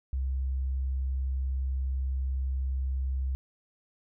sine tone, 65.9 Hz, C2, 13 cents sharp, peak -27 dBFS, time 0.13-3.35 s, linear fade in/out 0 ms, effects none

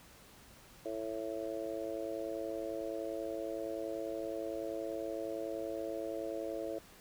harmonic tone, 110.6 Hz, A2, 9 cents sharp, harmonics 3 / 4 / 5 / 6, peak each -42 / -43 / -41 / -43 dBFS, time 0.85-6.79 s, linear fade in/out 10 ms, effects pink hiss -58 dBFS RMS until 7 s

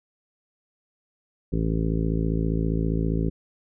harmonic tone, 55 Hz, A1, in tune, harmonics 1 / 2 / 3 / 4 / 5 / 6 / 7 / 8 / 9, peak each -26 / -31 / -26 / -34 / -30 / -39 / -33 / -37 / -41 dBFS, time 1.52-3.3 s, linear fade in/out 10 ms, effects none

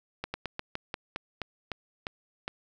slowing click train, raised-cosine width 0.3 ms, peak -17 dBFS, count 11, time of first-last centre 0.24-2.479 s, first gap 100 ms, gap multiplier 1.17, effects none

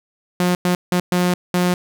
sawtooth tone bursts at uneven times, 178.8 Hz, F3, 41 cents sharp, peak -11 dBFS, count 5, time 0.4-0.55 / 0.65-0.75 / 0.92-1 / 1.12-1.34 / 1.54-1.74 s, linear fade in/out 2 ms, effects none

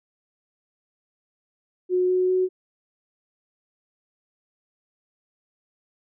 sine tone with pitch steps, 364.3 / 367.3 / 370.2 Hz, F#4 / F#4 / F#4, -27 / -13 / +1 cents, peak -18 dBFS, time 1.89-2.49 s, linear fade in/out 50 ms, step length 200 ms, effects none

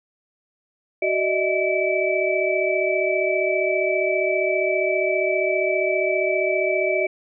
sine tone cluster, 375.3 / 605 / 640 / 2308 Hz, F#4 / D#5 / D#5 / D7, +25 / -49 / +49 / -31 cents, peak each -24 dBFS, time 1.02-7.07 s, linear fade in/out 5 ms, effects none

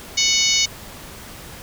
harmonic tone, 740 Hz, F#5, in tune, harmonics 3 / 4 / 5 / 6 / 7 / 8 / 9, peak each -23 / -23 / -23 / -23 / -23 / -23 / -23 dBFS, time 0.17-0.66 s, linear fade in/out 10 ms, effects pink hiss -38 dBFS RMS until 1.62 s

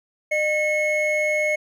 triangle tone pair together, 608 / 2182 Hz, D#5 / C#7, -40 / -28 cents, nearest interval octave + minor seventh, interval 2212 cents, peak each -20 dBFS, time 0.31-1.56 s, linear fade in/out 10 ms, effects none

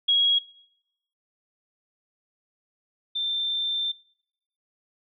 sine tone pair in turn, 3307 / 3571 Hz, G#7 / A7, -8 / +25 cents, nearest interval minor second, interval 133 cents, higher second, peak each -17 / -25 dBFS, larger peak first, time 0.08-0.39 / 3.15-3.92 s, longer second, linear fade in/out 10 ms, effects noise-tail reverb RT60 0.8 s tail -23 dB re dry

